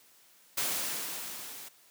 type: noise with level ramp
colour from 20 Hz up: white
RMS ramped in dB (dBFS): -30 to -46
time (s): 0.57-1.69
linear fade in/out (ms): 10
effects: white hiss -61 dBFS RMS until 1.9 s + high-pass 150 Hz 12 dB/octave